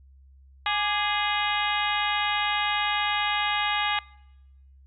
harmonic tone with a mistuned harmonic, 415.3 Hz, G#4, in tune, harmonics 2 / 3 / 4 / 5 / 6 / 7 / 8 / 9, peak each -28 / -30 / -31 / -32 / -33 / -33 / -34 / -35 dBFS, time 0.66-3.99 s, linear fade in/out 2 ms, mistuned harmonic 3, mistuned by -78 cents, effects noise-tail reverb RT60 1.0 s tail -25 dB re dry + added 67 Hz sine -50 dBFS peak until 4.86 s

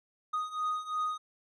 triangle beating tone pair, 1242 / 1244.9 Hz, D#6 / D#6, -3 / +1 cents, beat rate 2.9 Hz, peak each -34 / -31 dBFS, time 0.33-1.18 s, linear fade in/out 10 ms, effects resampled to 24000 Hz

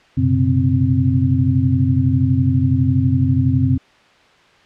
sine tone cluster, 93.7 / 123.1 / 135.2 / 261.3 Hz, F#2 / B2 / C#3 / C4, +22 / -5 / -43 / -2 cents, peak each -18 dBFS, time 0.17-3.78 s, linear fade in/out 10 ms, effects white hiss -50 dBFS RMS until 4.65 s + low-pass 3000 Hz 12 dB/octave

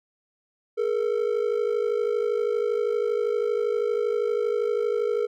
triangle ring-modulated tone, 447.1 Hz, A4, 28 cents sharp, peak -17 dBFS, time 0.77-5.27 s, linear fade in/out 20 ms, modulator 26.3 Hz, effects none

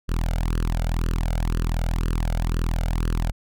sawtooth tone with flanger, 41.2 Hz, E1, in tune, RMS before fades -23 dBFS, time 0.08-3.32 s, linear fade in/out 20 ms, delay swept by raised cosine 0.65 to 1.4 ms, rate 2 Hz, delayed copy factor +0.9, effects none

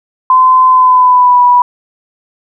sine tone with pitch glide, 1026 to 980.8 Hz, C6 to B5, -34 to -12 cents, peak -3 dBFS, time 0.3-1.62 s, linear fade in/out 2 ms, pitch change -78 cents, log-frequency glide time 0.68-1.43 s, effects none

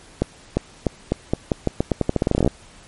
accelerating click train, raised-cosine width 2 ms, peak -4 dBFS, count 22, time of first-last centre 0.22-2.476 s, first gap 350 ms, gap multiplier 0.85, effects pink hiss -47 dBFS RMS until 2.87 s + MP3 48 kbps

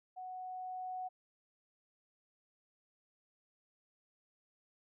sine tone with level ramp, 740 Hz, F#5, in tune, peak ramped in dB -43 to -38 dBFS, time 0.16-1.09 s, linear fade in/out 20 ms, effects none

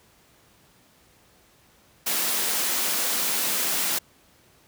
white high-pass noise, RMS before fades -25 dBFS, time 2.06-3.99 s, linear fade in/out 10 ms, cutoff 160 Hz, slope 96 dB/octave, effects pink hiss -58 dBFS RMS until 4.67 s + high-pass 60 Hz 12 dB/octave

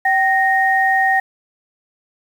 sine tone pair together, 770 / 1856.9 Hz, G5 / A#6, -31 / -7 cents, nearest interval octave + minor third, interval 1524 cents, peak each -15 dBFS, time 0.05-1.2 s, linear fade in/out 5 ms, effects 7-bit

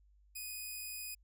5% pulse tone, 2489 Hz, D#7, in tune, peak -32 dBFS, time 0.35-1.15 s, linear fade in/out 10 ms, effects added 50 Hz sine -63 dBFS peak until 1.23 s

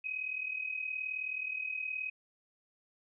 sine tone pair together, 2497 / 2536 Hz, D#7 / D#7, +6 / +32 cents, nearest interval unison, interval 26 cents, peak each -40 / -36 dBFS, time 0.04-2.1 s, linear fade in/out 10 ms, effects none

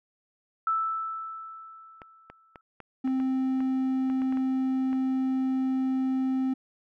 sine tone with exponential decay, 1318.5 Hz, E6, in tune, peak -22 dBFS, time 0.67-2.61 s, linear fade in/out 2 ms, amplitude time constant 420 ms
clicks, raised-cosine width 0.5 ms, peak -28 dBFS, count 12, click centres 2.018 / 2.3 / 2.558 / 2.803 / 3.076 / 3.201 / 3.605 / 4.1 / 4.219 / 4.325 / 4.372 / 4.93 s
triangle tone, 261.9 Hz, C4, 2 cents sharp, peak -22 dBFS, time 3.04-6.54 s, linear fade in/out 10 ms
effects none

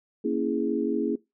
sine chord, A# half-diminished seventh, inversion none, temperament equal, 233.1 / 277.2 / 329.6 / 415.3 Hz, A#3 / C#4 / E4 / G#4, 0 / 0 / 0 / 0 cents, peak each -29 dBFS, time 0.24-1.16 s, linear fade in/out 10 ms, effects noise-tail reverb RT60 0.2 s tail -20 dB re dry

